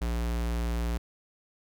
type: tone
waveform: square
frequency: 58.27 Hz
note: A#1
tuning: in tune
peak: -28 dBFS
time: 0.01-0.98 s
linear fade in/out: 10 ms
effects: none